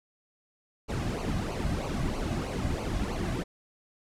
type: noise with flanger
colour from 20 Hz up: brown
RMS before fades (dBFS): -31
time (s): 0.88-3.44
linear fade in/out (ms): 20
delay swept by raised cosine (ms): 0.55 to 2.25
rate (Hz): 3.1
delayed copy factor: -0.7
effects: low-pass 10000 Hz 12 dB/octave